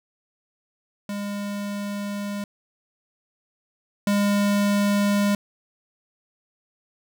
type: tone pair in turn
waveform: square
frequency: 203.2 / 203.2 Hz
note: G#3 / G#3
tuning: -38 / -38 cents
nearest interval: unison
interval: 0 cents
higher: neither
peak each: -28 / -19 dBFS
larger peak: second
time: 1.09-2.44 / 4.07-5.35 s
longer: first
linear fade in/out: 2 ms
effects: none